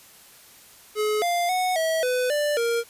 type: tone with pitch steps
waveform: square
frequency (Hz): 425.3 / 697 / 736 / 646 / 501 / 590 / 466.9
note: G#4 / F5 / F#5 / E5 / B4 / D5 / A#4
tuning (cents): +41 / -4 / -9 / -35 / +25 / +8 / +3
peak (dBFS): -22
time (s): 0.95-2.84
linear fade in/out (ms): 50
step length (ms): 270
effects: white hiss -50 dBFS RMS until 2.89 s + resampled to 32000 Hz